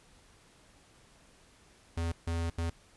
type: tone bursts at uneven times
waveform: square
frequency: 83.7 Hz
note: E2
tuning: 27 cents sharp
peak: -31 dBFS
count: 3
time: 1.97-2.12 / 2.27-2.5 / 2.58-2.7 s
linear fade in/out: 5 ms
effects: pink hiss -61 dBFS RMS until 2.96 s + resampled to 24000 Hz